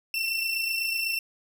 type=tone pair together; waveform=30% pulse; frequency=2693 / 2721 Hz; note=E7 / F7; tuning=+36 / -46 cents; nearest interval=unison; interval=18 cents; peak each=-24 / -31 dBFS; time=0.14-1.19 s; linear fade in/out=2 ms; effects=none